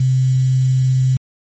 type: tone with quantisation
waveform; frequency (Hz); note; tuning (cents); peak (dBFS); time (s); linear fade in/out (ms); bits
sine; 130.1; C3; -9; -11; 0-1.17; 5; 6
effects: MP3 32 kbps